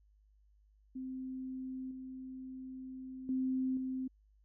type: tone with level steps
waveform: sine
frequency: 260 Hz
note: C4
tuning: 11 cents flat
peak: -39 / -43 / -31 / -35 dBFS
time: 0.95-4.08 s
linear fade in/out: 10 ms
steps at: 1.91 / 3.29 / 3.77 s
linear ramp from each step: 2 ms
effects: added 51 Hz sine -64 dBFS peak until 4.44 s